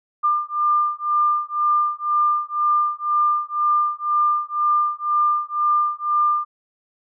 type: beating tone pair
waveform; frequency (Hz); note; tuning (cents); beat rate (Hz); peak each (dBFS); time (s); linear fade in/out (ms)
sine; 1197 / 1199; D6 / D6; +33 / +36; 2; -20; 0.23-6.45; 20
effects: none